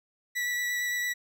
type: tone with vibrato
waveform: 40% pulse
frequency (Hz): 1953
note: B6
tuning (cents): -20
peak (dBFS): -27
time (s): 0.35-1.14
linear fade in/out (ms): 20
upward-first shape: triangle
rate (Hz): 8.8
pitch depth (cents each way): 13
effects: none